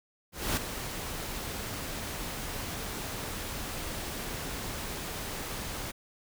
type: noise with ADSR envelope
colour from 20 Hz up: pink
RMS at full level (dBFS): -28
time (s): 0.32-5.92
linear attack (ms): 250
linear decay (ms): 6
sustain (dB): -9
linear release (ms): 18
effects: none